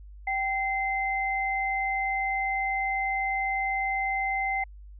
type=tone pair together; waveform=sine; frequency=776.1 / 2072 Hz; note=G5 / C7; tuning=-18 / -17 cents; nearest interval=octave + perfect fourth; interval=1701 cents; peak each=-28 dBFS; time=0.27-4.64 s; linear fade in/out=5 ms; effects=added 50 Hz sine -43 dBFS peak until 4.99 s